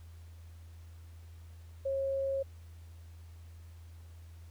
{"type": "tone", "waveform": "sine", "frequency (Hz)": 543, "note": "C#5", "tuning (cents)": -36, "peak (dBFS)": -30, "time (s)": [1.85, 2.43], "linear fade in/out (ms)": 10, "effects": ["added 83 Hz sine -48 dBFS peak until 4.5 s", "pink hiss -65 dBFS RMS until 4.5 s"]}